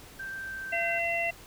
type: tone with pitch glide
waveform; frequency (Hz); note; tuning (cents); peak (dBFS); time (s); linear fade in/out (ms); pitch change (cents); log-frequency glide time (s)
sine; 1568 to 1555.4; G6 to G6; 0 to -14; -35; 0.19-0.99; 10; -14; 0.34-0.87
type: harmonic tone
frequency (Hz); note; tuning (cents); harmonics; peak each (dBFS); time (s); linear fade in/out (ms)
680; F5; -46; 1 / 3 / 4; -31 / -31 / -31; 0.72-1.31; 10
effects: pink hiss -50 dBFS RMS until 1.46 s